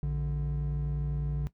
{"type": "tone pair together", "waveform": "triangle", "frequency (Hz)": [58.14, 146.5], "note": ["A#1", "D3"], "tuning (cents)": [-4, -4], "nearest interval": "octave + major third", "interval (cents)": 1600, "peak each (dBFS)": [-29, -27], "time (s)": [0.03, 1.47], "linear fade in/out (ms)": 0, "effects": ["noise-tail reverb RT60 0.1 s tail -17 dB re dry", "tanh soft clip ceiling -23 dBFS"]}